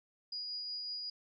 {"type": "tone with tremolo", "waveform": "sine", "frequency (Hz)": 4894, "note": "D#8", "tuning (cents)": -29, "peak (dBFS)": -37, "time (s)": [0.32, 1.1], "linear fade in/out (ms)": 5, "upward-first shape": "triangle", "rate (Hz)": 5.4, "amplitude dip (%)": 25, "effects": []}